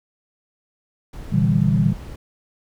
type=noise; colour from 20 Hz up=brown; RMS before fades=-34 dBFS; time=1.13-2.16 s; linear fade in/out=5 ms
type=chord; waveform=sine; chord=E half-diminished seventh; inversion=second; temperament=just; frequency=118.67 / 148.33 / 164.81 / 197.78 Hz; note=Bb2 / D3 / E3 / G3; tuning=+31 / +18 / 0 / +16 cents; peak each=-20 dBFS; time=1.32-1.93 s; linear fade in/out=10 ms
effects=none